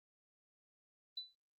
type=tone with exponential decay; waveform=sine; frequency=3984 Hz; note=B7; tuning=14 cents sharp; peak=-37 dBFS; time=1.17-1.35 s; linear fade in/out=5 ms; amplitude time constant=37 ms; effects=tanh soft clip ceiling -33 dBFS + Opus 32 kbps